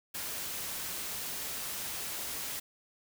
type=noise; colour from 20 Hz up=white; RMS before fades=-38 dBFS; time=0.14-2.6 s; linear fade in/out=10 ms; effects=none